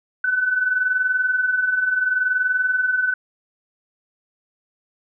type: tone pair together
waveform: sine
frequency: 1486 / 1506.7 Hz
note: F#6 / F#6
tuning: +7 / +31 cents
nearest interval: unison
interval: 24 cents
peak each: -25 / -18 dBFS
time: 0.24-3.14 s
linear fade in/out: 5 ms
effects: none